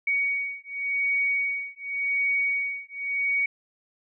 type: beating tone pair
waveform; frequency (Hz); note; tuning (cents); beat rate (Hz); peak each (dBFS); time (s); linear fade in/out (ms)
sine; 2244 / 2244.89; C#7 / C#7; +21 / +21; 0.89; -27 / -27; 0.07-3.46; 5
effects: none